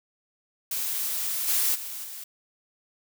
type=noise with level steps; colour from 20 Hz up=blue; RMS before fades=-29 / -24 / -36 / -39 dBFS; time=0.71-2.24 s; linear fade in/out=5 ms; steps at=1.47 / 1.74 / 2.03 s; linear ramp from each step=20 ms; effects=none